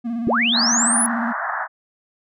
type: tone with vibrato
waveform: triangle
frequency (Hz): 233.1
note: A#3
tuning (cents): 0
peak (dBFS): -20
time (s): 0.04-1.33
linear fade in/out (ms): 20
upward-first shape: square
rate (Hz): 17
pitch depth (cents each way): 46
type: linear sweep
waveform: sine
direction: up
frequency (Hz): 147.8 to 10548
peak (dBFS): -16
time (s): 0.27-1.06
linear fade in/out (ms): 0
type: band-pass noise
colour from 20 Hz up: white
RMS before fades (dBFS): -25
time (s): 0.52-1.68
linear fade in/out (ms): 50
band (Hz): 640 to 1800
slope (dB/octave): 96
effects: none